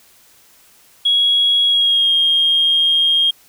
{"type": "tone with pitch glide", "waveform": "triangle", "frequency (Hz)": [3322, 3233], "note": ["G#7", "G#7"], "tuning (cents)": [0, -47], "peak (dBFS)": -8, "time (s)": [1.05, 3.31], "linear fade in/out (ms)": 10, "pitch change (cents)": -47, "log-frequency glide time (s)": [1.66, 2.12], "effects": ["tanh soft clip ceiling -9 dBFS", "white hiss -50 dBFS RMS until 3.48 s"]}